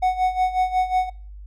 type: tone with tremolo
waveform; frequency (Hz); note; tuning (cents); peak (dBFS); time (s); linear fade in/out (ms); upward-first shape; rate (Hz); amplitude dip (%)
triangle; 740; F#5; 0; -13; 0.02-1.1; 10; sine; 5.5; 80
effects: noise-tail reverb RT60 0.5 s tail -23 dB re dry + added 50 Hz sine -36 dBFS peak until 1.46 s